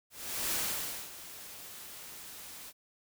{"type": "noise with ADSR envelope", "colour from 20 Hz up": "white", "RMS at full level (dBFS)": -32, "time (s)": [0.1, 2.73], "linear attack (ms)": 430, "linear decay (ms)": 560, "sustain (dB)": -15, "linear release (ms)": 43, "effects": []}